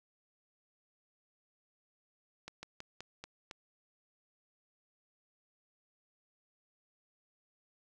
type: slowing click train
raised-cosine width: 0.2 ms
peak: -27 dBFS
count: 6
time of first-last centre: 2.48-3.512 s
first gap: 150 ms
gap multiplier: 1.16
effects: none